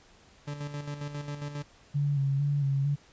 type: tone with tremolo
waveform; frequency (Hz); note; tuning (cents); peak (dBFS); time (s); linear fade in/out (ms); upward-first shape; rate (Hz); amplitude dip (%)
40% pulse; 145.4; D3; -17; -32; 0.47-1.63; 10; square; 7.4; 55
type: tone with vibrato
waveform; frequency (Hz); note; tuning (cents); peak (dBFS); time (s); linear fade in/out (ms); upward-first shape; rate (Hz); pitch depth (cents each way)
sine; 140.6; C#3; +25; -24; 1.94-2.96; 20; square; 2.2; 36
effects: pink hiss -58 dBFS RMS until 3.12 s + resampled to 16000 Hz